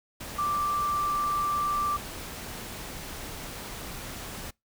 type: tone in noise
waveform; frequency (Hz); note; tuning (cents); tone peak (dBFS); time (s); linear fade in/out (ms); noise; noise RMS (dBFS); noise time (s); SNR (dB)
sine; 1174.7; D6; 0; -25; 0.38-1.97; 10; pink; -39; 0.2-4.51; +11
effects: noise-tail reverb RT60 0.2 s tail -26 dB re dry